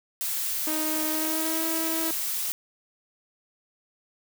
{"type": "noise", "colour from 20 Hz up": "blue", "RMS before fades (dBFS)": -29, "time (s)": [0.21, 2.52], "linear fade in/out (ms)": 0}
{"type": "tone with pitch glide", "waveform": "sawtooth", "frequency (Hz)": [311.1, 323.9], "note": ["D#4", "E4"], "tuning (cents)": [0, -30], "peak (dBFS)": -25, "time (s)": [0.67, 2.11], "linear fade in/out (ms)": 2, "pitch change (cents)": 70, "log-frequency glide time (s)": [1.08, 1.65]}
{"effects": []}